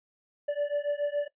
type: beating tone pair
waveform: triangle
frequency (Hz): 578 / 585.1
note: D5 / D5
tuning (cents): -28 / -7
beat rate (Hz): 7.1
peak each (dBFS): -28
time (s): 0.48-1.28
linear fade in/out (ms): 10
effects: noise-tail reverb RT60 0.1 s tail -18 dB re dry + resampled to 8000 Hz